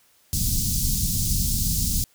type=band-stop noise; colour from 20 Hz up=pink; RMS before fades=-23 dBFS; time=0.33-2.04 s; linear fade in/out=0 ms; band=190 to 4900 Hz; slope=24 dB/octave; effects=white hiss -60 dBFS RMS until 2.14 s